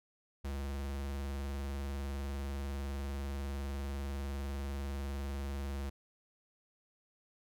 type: tone with vibrato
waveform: square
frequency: 69.3 Hz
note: C#2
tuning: in tune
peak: -37 dBFS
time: 0.44-5.9 s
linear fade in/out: 10 ms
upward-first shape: sine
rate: 20 Hz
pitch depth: 68 cents each way
effects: none